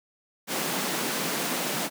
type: high-pass noise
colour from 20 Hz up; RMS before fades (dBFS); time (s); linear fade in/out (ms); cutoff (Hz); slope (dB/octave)
pink; -29; 0.47-1.9; 50; 160; 48
effects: none

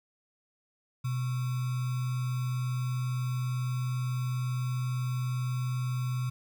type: tone with sample-and-hold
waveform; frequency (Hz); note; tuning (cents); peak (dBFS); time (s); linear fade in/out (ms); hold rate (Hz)
sine; 126.1; B2; +36; -28; 1.04-6.3; 10; 1225
effects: none

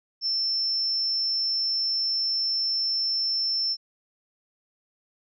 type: tone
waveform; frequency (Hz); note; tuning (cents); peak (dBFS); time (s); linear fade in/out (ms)
sine; 5350; E8; +25; -23; 0.21-3.77; 50
effects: none

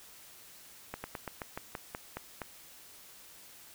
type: slowing click train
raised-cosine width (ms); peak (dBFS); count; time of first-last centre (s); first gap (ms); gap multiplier
0.5; -22; 10; 0.94-2.418; 100; 1.12
effects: white hiss -54 dBFS RMS until 3.74 s

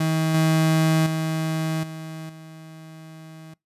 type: tone with level steps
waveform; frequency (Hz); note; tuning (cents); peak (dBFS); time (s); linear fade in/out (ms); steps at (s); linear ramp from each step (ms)
35% pulse; 159.4; D#3; +42; -18 / -15 / -21 / -31 / -38; 0-3.54; 5; 0.34 / 1.06 / 1.83 / 2.29; 5
effects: noise-tail reverb RT60 0.2 s tail -24 dB re dry + resampled to 32000 Hz

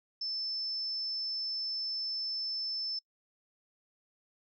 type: tone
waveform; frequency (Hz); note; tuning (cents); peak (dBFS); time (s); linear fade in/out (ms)
sine; 5280; E8; +2; -33; 0.21-2.99; 5
effects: noise-tail reverb RT60 0.1 s tail -26 dB re dry

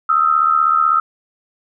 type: tone pair together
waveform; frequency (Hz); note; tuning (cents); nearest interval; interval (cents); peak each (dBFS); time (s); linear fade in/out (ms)
sine; 1261 / 1337; D#6 / E6; +23 / +24; minor second; 101; -14; 0.09-1; 5
effects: none

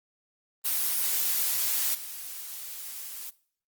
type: noise with level steps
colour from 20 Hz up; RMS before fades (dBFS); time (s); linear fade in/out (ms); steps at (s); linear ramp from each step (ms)
blue; -27 / -39; 0.64-3.31; 20; 1.94; 10
effects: noise-tail reverb RT60 0.5 s tail -18 dB re dry + Opus 32 kbps

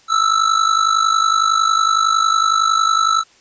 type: tone with amplitude modulation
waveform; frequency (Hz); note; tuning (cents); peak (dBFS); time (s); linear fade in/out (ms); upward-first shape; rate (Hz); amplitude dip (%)
square; 1318.5; E6; 0; -10; 0.08-3.24; 50; sine; 50.9; 75
effects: white hiss -51 dBFS RMS until 3.4 s + resampled to 16000 Hz

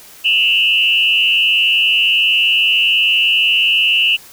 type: tone with frequency modulation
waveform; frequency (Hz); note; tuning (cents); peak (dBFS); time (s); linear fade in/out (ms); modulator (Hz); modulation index
sine; 2794; F7; 0; -10; 0.24-4.17; 20; 95.3; 1.9
effects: white hiss -40 dBFS RMS until 4.32 s

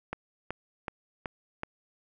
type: click train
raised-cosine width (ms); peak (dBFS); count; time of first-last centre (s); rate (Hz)
0.5; -18; 5; 0.13-1.634; 2.66
effects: none

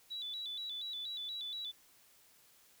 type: tone with vibrato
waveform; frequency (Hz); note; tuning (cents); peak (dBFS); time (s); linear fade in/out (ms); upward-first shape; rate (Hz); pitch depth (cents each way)
sine; 3688; A#7; -19; -39; 0.1-1.72; 20; square; 4.2; 98
effects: white hiss -65 dBFS RMS until 2.8 s

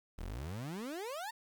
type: exponential sweep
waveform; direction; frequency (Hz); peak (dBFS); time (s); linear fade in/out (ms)
30% pulse; up; 35.61 to 939; -37; 0.18-1.31; 10
effects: 11-bit

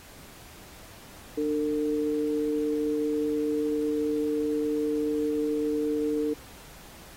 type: tone pair together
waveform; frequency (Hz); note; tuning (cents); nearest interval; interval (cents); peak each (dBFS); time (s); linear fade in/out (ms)
sine; 298.5 / 452.5; D4 / A4; +28 / +48; perfect fifth; 720; -27; 1.37-6.34; 10
effects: pink hiss -49 dBFS RMS until 7.16 s + AAC 48 kbps

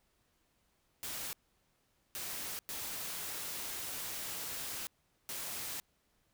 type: noise bursts at uneven times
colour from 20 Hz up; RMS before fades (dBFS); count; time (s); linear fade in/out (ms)
white; -41; 4; 1.03-1.33 / 2.15-2.59 / 2.69-4.87 / 5.29-5.8; 0
effects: pink hiss -75 dBFS RMS until 6.33 s

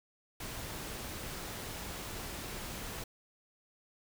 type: noise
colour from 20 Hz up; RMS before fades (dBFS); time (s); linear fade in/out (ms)
pink; -42; 0.4-3.04; 5
effects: none

